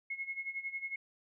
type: tone with tremolo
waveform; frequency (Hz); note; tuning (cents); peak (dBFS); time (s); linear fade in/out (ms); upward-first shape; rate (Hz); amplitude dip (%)
sine; 2171; C#7; -37; -34; 0.1-0.96; 5; sine; 11; 80
effects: none